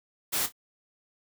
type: noise with echo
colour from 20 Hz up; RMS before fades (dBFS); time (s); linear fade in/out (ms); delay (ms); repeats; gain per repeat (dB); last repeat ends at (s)
white; -28; 0.32-0.47; 20; 27; 2; -12; 0.524
effects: none